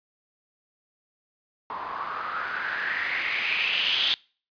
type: noise with low-pass filter sweep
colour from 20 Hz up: blue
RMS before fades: -28 dBFS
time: 1.7-4.14 s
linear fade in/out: 0 ms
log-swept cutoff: 950 to 3400 Hz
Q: 5.7
effects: noise-tail reverb RT60 0.4 s tail -25 dB re dry + resampled to 11025 Hz